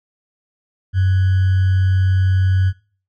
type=tone with sample-and-hold; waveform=sine; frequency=94.1 Hz; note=F#2; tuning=30 cents sharp; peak=-12 dBFS; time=0.93-2.73 s; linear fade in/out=50 ms; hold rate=1575 Hz; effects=noise-tail reverb RT60 0.4 s tail -20 dB re dry + low-pass 3000 Hz 12 dB/octave